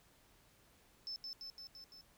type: tone with echo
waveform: triangle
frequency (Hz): 5270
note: E8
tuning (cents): -1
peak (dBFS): -38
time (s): 1.07-1.16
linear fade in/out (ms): 0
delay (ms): 170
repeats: 5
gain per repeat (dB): -3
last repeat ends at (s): 2.01
effects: tanh soft clip ceiling -39 dBFS + pink hiss -68 dBFS RMS until 2.17 s